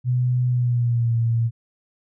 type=tone with pitch glide; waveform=sine; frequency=124.7 to 115.68 Hz; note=B2 to A#2; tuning=+17 to -13 cents; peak=-17 dBFS; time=0.04-1.51 s; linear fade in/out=50 ms; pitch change=-130 cents; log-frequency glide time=0.47-1.16 s; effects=none